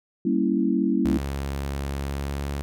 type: chord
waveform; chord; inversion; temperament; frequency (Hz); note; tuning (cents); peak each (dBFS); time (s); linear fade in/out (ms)
sine; G diminished seventh; none; equal; 196 / 233.1 / 277.2 / 329.6; G3 / Bb3 / Db4 / Fb4; 0 / 0 / 0 / 0; -25; 0.25-1.18; 5
type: tone with pitch glide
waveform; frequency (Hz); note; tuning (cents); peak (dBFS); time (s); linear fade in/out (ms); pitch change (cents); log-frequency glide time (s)
sawtooth; 69.3 to 70.55; C#2 to C#2; 0 to +31; -23; 1.05-2.62; 0; +31; 1.93-2.49
effects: none